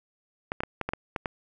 clicks, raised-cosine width 0.5 ms, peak -14 dBFS, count 8, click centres 0.519 / 0.605 / 0.635 / 0.813 / 0.89 / 0.935 / 1.162 / 1.258 s, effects none

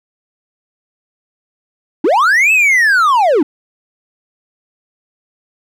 triangle linear two-way sweep, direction up then down, 261.6 to 2645 to 261.6 Hz, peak -6 dBFS, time 2.04-3.43 s, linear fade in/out 5 ms, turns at 2.52 s, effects none

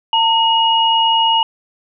sine tone pair together, 907.3 / 2885 Hz, A#5 / F#7, -47 / -44 cents, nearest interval octave + minor sixth, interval 2003 cents, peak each -13 / -14 dBFS, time 0.13-1.43 s, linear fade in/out 2 ms, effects none

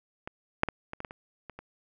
clicks, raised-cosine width 0.5 ms, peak -22 / -6 / -16 / -22 / -23 / -21 / -27 / -26 / -27 dBFS, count 9, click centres 0.275 / 0.634 / 0.687 / 0.934 / 1.004 / 1.048 / 1.109 / 1.497 / 1.59 s, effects none

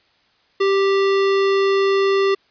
square tone, 392 Hz, G4, in tune, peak -15 dBFS, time 0.6-2.35 s, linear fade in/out 10 ms, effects white hiss -59 dBFS RMS until 2.5 s + resampled to 11025 Hz

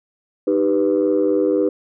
sine chord, Eb augmented, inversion none, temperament equal with one note detuned, 308.3 / 392 / 493.9 Hz, Eb4 / G4 / B4, -16 / 0 / 0 cents, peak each -18 dBFS, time 0.47-1.69 s, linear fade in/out 5 ms, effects tanh soft clip ceiling -8 dBFS

